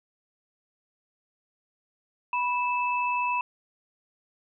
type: tone pair together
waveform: sine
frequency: 983.3 / 2625 Hz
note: B5 / E7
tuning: -8 / -8 cents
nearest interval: octave + perfect fourth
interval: 1700 cents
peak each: -25 / -30 dBFS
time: 2.33-3.41 s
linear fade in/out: 2 ms
effects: none